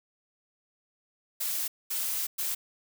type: noise bursts at uneven times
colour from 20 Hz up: blue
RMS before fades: -31 dBFS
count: 3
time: 1.4-1.68 / 1.9-2.27 / 2.38-2.55 s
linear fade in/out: 10 ms
effects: none